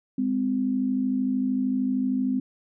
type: tone pair together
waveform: sine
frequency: 204.5 / 257.6 Hz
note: G#3 / C4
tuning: -26 / -27 cents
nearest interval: major third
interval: 399 cents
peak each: -28 / -23 dBFS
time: 0.18-2.4 s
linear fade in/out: 5 ms
effects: none